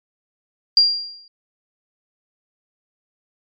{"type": "tone with exponential decay", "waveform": "sine", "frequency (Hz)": 4770, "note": "D8", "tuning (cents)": 26, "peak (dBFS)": -7, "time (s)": [0.77, 1.28], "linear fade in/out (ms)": 2, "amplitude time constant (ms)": 110, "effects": ["MP3 64 kbps"]}